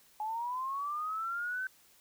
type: linear sweep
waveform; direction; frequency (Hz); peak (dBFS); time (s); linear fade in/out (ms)
sine; up; 841 to 1542; -33; 0.2-1.67; 2
effects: white hiss -63 dBFS RMS until 2 s